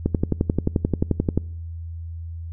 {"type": "click train", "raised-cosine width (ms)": 3, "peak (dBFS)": -6, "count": 16, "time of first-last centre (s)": [0.06, 1.376], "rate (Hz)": 11.4, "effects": ["noise-tail reverb RT60 0.7 s tail -24 dB re dry", "added 83 Hz sine -30 dBFS peak until 2.52 s"]}